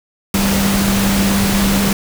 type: tone in noise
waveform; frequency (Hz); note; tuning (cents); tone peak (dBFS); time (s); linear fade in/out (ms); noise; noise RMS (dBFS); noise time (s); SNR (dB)
sine; 197.5; G3; +13; -14; 0.34-1.93; 2; pink; -18; 0.34-1.93; +1
effects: none